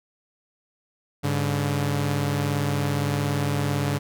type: tone pair together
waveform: sawtooth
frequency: 101.3 / 143.18 Hz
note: G#2 / D3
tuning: -43 / -44 cents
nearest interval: tritone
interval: 599 cents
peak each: -23 / -20 dBFS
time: 1.23-3.99 s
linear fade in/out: 20 ms
effects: none